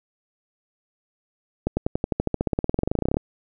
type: accelerating click train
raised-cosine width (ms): 2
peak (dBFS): -8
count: 28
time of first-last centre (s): 1.67-3.169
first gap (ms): 100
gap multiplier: 0.95
effects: none